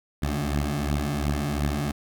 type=beating tone pair; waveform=15% pulse; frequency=70.7 / 73.5 Hz; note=C#2 / D2; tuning=+35 / +2 cents; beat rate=2.8 Hz; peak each=-22 / -20 dBFS; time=0.22-1.92 s; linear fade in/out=10 ms; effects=none